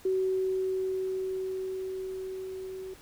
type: tone with level ramp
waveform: sine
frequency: 377.1 Hz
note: F#4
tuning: 33 cents sharp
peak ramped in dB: -24 to -37 dBFS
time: 0.05-2.94 s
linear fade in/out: 5 ms
effects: pink hiss -54 dBFS RMS until 3.01 s